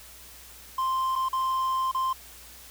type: tone with dropouts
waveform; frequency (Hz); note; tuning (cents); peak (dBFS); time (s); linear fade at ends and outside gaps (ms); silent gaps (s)
triangle; 1046.5; C6; 0; -22; 0.78-2.13; 5; 1.155-1.159 / 1.287-1.329 / 1.915-1.946
effects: added 60 Hz sine -54 dBFS peak until 2.7 s + white hiss -48 dBFS RMS until 2.7 s